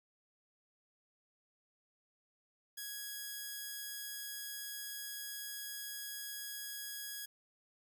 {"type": "tone", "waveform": "5% pulse", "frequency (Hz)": 1661.2, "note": "G#6", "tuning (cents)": 0, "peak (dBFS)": -31, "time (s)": [2.77, 7.26], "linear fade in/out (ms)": 10, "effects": []}